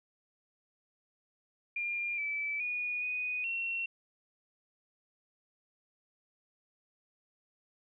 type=tone with pitch steps; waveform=sine; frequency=2402 / 2311 / 2456 / 2484 / 2723 Hz; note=D7 / D7 / D#7 / D#7 / F7; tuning=+38 / -28 / -23 / -3 / -44 cents; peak=-32 dBFS; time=1.76-3.86 s; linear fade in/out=5 ms; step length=420 ms; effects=none